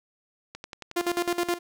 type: click train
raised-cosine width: 0.2 ms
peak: -21 dBFS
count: 8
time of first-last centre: 0.55-1.186 s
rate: 11 Hz
type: tone with tremolo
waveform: sawtooth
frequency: 348.5 Hz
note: F4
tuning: 4 cents flat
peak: -19 dBFS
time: 0.96-1.59 s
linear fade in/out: 10 ms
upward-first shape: square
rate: 9.5 Hz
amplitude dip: 80%
effects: none